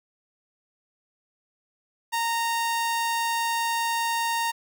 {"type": "tone", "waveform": "sawtooth", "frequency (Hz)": 925, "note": "A#5", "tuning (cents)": -14, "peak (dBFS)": -20, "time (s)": [2.12, 4.52], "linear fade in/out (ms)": 20, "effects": []}